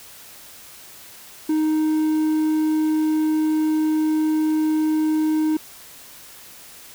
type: tone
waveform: triangle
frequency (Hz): 311.1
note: D#4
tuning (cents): 0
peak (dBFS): -15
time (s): 1.49-5.57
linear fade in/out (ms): 5
effects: white hiss -43 dBFS RMS until 6.94 s